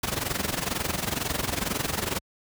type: noise with amplitude modulation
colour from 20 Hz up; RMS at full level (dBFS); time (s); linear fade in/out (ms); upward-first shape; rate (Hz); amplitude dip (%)
pink; -25; 0.03-2.19; 5; sine; 22.1; 80
effects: high-pass 60 Hz 12 dB/octave